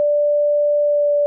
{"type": "tone with pitch glide", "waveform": "sine", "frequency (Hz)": [587.3, 582.2], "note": ["D5", "D5"], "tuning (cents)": [0, -15], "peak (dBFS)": -13, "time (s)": [0, 1.26], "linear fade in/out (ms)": 0, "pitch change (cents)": -15, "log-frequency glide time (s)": [0.82, 1.14], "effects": []}